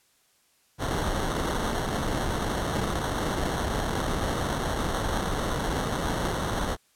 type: noise with sample-and-hold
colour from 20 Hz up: pink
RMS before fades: -28 dBFS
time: 0.78-6.77 s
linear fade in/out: 50 ms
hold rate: 2450 Hz
effects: white hiss -65 dBFS RMS until 6.95 s + low-pass 12000 Hz 12 dB/octave